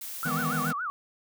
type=noise; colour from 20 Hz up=blue; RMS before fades=-38 dBFS; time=0.01-0.71 s; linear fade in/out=5 ms
type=tone with vibrato; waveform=sine; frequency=1296 Hz; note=E6; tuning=30 cents flat; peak=-29 dBFS; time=0.23-0.9 s; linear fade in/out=0 ms; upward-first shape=sine; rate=7.1 Hz; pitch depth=250 cents each way
type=chord; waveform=square; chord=E major seventh; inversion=third; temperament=equal with one note detuned; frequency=155.56 / 164.81 / 207.7 / 248.2 Hz; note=D#3 / E3 / G#3 / B3; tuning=0 / 0 / 0 / +9 cents; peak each=-35 / -36 / -38 / -34 dBFS; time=0.25-0.73 s; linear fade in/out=10 ms
effects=none